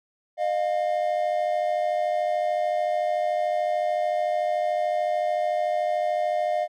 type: tone pair together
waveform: triangle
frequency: 612.4 / 706 Hz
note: D#5 / F5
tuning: -28 / +19 cents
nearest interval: major second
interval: 247 cents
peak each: -23 dBFS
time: 0.37-6.68 s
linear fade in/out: 50 ms
effects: none